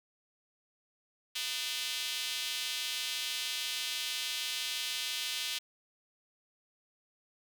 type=tone with high-pass filter; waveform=square; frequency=136.9 Hz; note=C#3; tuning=21 cents flat; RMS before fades=-36 dBFS; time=1.35-5.59 s; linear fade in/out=10 ms; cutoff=3200 Hz; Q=2; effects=none